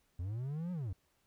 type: linear two-way sweep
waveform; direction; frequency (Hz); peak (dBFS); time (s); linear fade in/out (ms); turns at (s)
triangle; up then down; 82.3 to 184.1 to 82.3; -34; 0.19-0.93; 5; 0.72
effects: pink hiss -75 dBFS RMS until 1.26 s